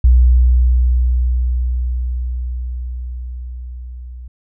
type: tone with level ramp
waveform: sine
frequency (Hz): 61.6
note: B1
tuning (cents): -4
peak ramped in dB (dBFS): -5 to -29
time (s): 0.04-4.28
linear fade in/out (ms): 5
effects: none